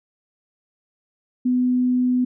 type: tone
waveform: sine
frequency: 250.3 Hz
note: B3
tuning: 23 cents sharp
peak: -16 dBFS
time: 1.45-2.25 s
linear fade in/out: 10 ms
effects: none